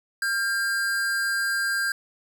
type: tone pair together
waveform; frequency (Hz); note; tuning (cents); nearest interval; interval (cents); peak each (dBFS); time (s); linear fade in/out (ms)
square; 1391.4 / 1599; F6 / G6; -7 / +34; major second; 241; -35 / -24; 0.22-1.92; 2
effects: none